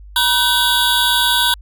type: tone cluster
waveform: square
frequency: 963 / 1522 / 3328 / 3535 / 3825 Hz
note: B5 / F#6 / G#7 / A7 / A#7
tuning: -44 / +48 / +3 / +7 / +44 cents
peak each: -20 dBFS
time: 0.16-1.54 s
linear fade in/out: 2 ms
effects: added 50 Hz sine -35 dBFS peak until 1.61 s